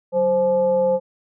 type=tone with frequency modulation; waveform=sine; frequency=523.3 Hz; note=C5; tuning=in tune; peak=-15 dBFS; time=0.12-1 s; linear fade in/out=50 ms; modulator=335 Hz; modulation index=0.45; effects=none